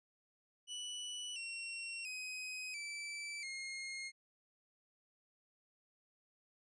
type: tone with pitch steps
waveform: sawtooth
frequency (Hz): 2960 / 2730 / 2518 / 2322 / 2142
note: F#7 / F7 / D#7 / D7 / C7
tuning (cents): 0 / -40 / +20 / -20 / +40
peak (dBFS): -39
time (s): 0.67-4.12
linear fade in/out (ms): 50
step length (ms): 690
effects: resampled to 22050 Hz

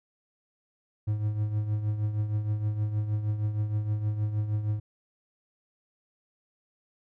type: tone with tremolo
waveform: triangle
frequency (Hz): 105.9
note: G#2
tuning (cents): +34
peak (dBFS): -21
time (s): 1.07-4.8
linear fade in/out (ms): 10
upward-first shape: triangle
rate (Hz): 6.4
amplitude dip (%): 65
effects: none

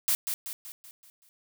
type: noise with echo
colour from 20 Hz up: blue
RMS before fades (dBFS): -25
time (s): 0.08-0.15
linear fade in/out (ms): 0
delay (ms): 190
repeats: 6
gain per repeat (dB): -6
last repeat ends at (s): 1.29
effects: none

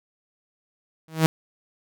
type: tone with exponential growth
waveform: sawtooth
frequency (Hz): 159.7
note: D#3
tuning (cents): +45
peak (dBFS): -7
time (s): 1.08-1.26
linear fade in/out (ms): 0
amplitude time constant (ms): 39
effects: none

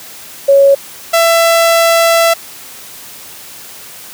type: tone pair in turn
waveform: sine / sawtooth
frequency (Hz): 554.4 / 667.8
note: C#5 / E5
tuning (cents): 0 / +22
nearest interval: minor third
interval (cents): 322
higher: second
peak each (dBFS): -3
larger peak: neither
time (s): 0.48-0.75 / 1.13-2.34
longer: second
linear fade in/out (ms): 10
effects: white hiss -32 dBFS RMS until 4.13 s + high-pass 80 Hz 12 dB/octave

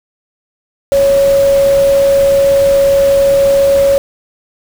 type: tone in noise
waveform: sine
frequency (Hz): 554.4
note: C#5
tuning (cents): 0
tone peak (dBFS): -6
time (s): 0.92-3.98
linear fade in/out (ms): 0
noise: pink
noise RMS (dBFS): -24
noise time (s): 0.92-3.98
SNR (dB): +15
effects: none

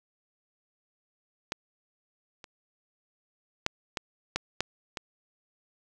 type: clicks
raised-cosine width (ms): 0.2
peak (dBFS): -13 / -27 / -8 / -13 / -10 / -9 / -17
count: 7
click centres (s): 1.521 / 2.442 / 3.664 / 3.972 / 4.36 / 4.606 / 4.972
effects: none

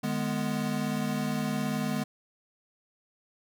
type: chord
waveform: square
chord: G# diminished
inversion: second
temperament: equal with one note detuned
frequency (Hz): 150.35 / 207.7 / 246.9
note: D3 / G#3 / B3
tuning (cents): +41 / 0 / 0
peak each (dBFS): -35 / -32 / -33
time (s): 0.03-2.04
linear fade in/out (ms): 10
effects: none

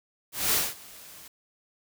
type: noise with ADSR envelope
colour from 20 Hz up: white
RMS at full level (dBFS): -23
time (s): 0.32-1.28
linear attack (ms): 210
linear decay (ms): 210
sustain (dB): -24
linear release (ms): 4
effects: none

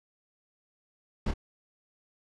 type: noise with echo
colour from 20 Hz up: brown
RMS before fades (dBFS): -28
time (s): 1.26-1.31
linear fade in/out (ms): 5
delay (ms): 28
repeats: 1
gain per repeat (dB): -7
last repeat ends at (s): 1.338
effects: low-pass 6000 Hz 12 dB/octave

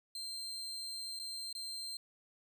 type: tone with dropouts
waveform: 35% pulse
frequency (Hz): 4151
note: C8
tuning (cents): -15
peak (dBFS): -39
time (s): 0.15-1.97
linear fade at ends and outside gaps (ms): 2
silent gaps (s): 1.191-1.197 / 1.528-1.55
effects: none

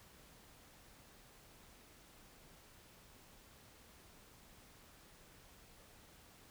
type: silence
effects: pink hiss -62 dBFS RMS until 6.5 s

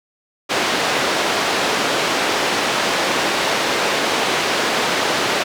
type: band-pass noise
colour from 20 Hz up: pink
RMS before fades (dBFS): -19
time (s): 0.49-5.44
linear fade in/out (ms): 20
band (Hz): 350 to 4900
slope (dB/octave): 12
effects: none

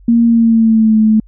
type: tone with pitch glide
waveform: sine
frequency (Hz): 233.1 to 217.5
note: A#3 to A3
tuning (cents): 0 to -20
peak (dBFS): -6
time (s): 0.08-1.2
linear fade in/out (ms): 5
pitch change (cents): -120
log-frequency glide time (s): 0.25-0.97
effects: added 46 Hz sine -38 dBFS peak until 1.27 s

